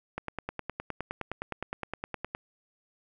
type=click train; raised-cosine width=0.5 ms; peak=-18 dBFS; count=22; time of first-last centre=0.18-2.349 s; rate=9.68 Hz; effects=none